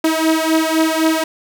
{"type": "beating tone pair", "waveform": "sawtooth", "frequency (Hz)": [318.1, 322], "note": ["D#4", "E4"], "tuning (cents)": [38, -41], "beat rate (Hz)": 3.9, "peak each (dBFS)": [-12, -13], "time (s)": [0.04, 1.24], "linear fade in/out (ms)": 5, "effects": []}